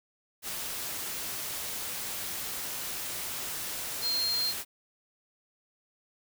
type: tone in noise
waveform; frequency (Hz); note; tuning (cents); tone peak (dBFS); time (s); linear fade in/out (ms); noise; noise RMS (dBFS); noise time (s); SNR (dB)
sine; 4201; C8; +6; -27; 4.01-4.54; 50; white; -36; 0.42-4.65; +6
effects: none